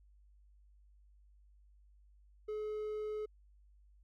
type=tone; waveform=triangle; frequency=426.3 Hz; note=G#4; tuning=45 cents sharp; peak=-35 dBFS; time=2.48-3.26 s; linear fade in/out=10 ms; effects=added 50 Hz sine -61 dBFS peak until 4.03 s